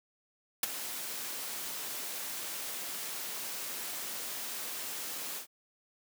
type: noise with ADSR envelope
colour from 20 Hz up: white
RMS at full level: -26 dBFS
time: 0.63-5.47 s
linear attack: 4 ms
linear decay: 18 ms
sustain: -13 dB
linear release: 97 ms
effects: high-pass 200 Hz 12 dB/octave